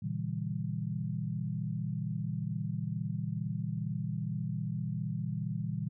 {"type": "chord", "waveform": "sine", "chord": "A# diminished seventh", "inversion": "none", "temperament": "equal with one note detuned", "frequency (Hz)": [116.54, 138.59, 160.96, 196], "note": ["A#2", "C#3", "E3", "G3"], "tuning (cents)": [0, 0, -41, 0], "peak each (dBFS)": [-37, -40, -36, -39], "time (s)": [0.02, 5.89], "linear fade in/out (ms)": 10, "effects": []}